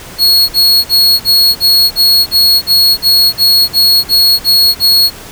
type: tone bursts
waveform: 45% pulse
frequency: 4328 Hz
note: C#8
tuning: 42 cents flat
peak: -4 dBFS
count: 14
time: 0.18-5.105 s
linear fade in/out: 50 ms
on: 310 ms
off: 45 ms
effects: pink hiss -30 dBFS RMS until 5.31 s